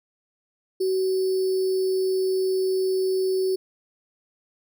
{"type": "tone with sample-and-hold", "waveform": "sine", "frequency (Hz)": 377.3, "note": "F#4", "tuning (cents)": 34, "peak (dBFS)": -20, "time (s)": [0.8, 3.56], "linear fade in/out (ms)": 10, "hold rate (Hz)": 4900, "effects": []}